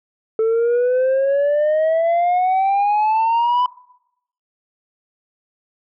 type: exponential sweep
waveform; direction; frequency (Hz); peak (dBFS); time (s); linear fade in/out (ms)
sine; up; 440 to 1000; -11; 0.39-3.66; 2
effects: noise-tail reverb RT60 0.8 s tail -22 dB re dry + tanh soft clip ceiling -13 dBFS